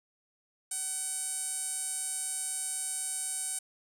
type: tone with band-pass filter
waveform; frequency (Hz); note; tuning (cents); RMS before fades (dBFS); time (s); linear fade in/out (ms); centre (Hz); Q
sawtooth; 756; F#5; +37; -35; 0.71-3.59; 5; 8800; 8.8
effects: none